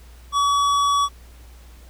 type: tone with hard clipping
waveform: triangle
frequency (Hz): 1136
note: C#6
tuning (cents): +42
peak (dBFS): -18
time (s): 0.32-1.09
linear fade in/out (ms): 50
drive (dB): 16
effects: added 60 Hz sine -42 dBFS peak until 1.89 s + pink hiss -52 dBFS RMS until 1.89 s